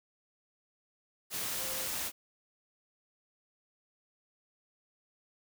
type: tone in noise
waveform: sine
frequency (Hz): 526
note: C5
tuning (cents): +9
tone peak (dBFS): -46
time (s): 1.57-1.89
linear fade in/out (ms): 50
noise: white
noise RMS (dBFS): -36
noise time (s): 1.3-2.12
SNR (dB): -13
effects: none